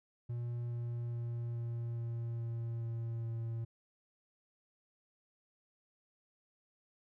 triangle tone with pitch steps, 119.5 / 118.81 / 118.13 / 117.45 / 116.77 / 116.1 / 115.43 / 114.76 Hz, A#2 / A#2 / A#2 / A#2 / A#2 / A#2 / A#2 / A#2, +43 / +33 / +23 / +13 / +3 / -7 / -17 / -27 cents, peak -34 dBFS, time 0.29-3.65 s, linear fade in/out 10 ms, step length 420 ms, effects none

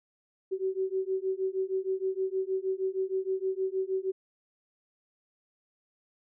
sine beating tone pair, 376.8 / 383.2 Hz, F#4 / G4, +32 / -39 cents, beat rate 6.4 Hz, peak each -31 dBFS, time 0.51-4.12 s, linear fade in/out 20 ms, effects none

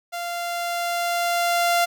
sawtooth tone with level ramp, 693 Hz, F5, 14 cents flat, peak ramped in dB -24 to -13 dBFS, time 0.12-1.86 s, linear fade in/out 20 ms, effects none

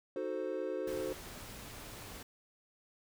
triangle chord, D# diminished seventh, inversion none, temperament equal, 311.1 / 370 / 440 / 523.3 Hz, D#4 / F#4 / A4 / C5, 0 / 0 / 0 / 0 cents, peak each -41 / -38 / -39 / -37 dBFS, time 0.16-1.13 s, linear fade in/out 2 ms
pink noise, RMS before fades -48 dBFS, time 0.87-2.23 s, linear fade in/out 5 ms
effects none

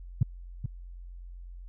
sine tone with echo, 117.3 Hz, A#2, 11 cents sharp, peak -17 dBFS, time 0.21-0.23 s, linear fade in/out 5 ms, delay 430 ms, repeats 1, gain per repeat -9 dB, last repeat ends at 0.66 s, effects added 44 Hz sine -41 dBFS peak until 1.68 s

